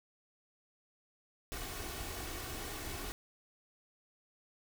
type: noise with comb filter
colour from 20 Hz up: pink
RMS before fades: -42 dBFS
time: 1.52-3.12 s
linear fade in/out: 0 ms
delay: 2.7 ms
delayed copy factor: +0.5
effects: none